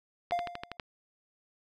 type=click train; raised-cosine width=0.3 ms; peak=-20 dBFS; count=7; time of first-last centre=0.31-0.798 s; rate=12.3 Hz
type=tone with exponential decay; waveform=triangle; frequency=698.5 Hz; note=F5; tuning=in tune; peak=-23 dBFS; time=0.32-0.77 s; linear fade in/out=1 ms; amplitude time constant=97 ms
effects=none